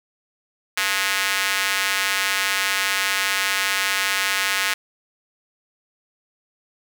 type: tone with high-pass filter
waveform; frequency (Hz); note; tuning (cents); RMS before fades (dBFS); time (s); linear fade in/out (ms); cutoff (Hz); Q
square; 97.5; G2; -9; -22; 0.77-4.74; 5; 1800; 1.4
effects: none